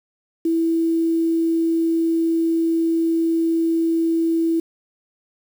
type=tone; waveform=sine; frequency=329.6 Hz; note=E4; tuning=in tune; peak=-16 dBFS; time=0.45-4.6 s; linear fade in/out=5 ms; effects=7-bit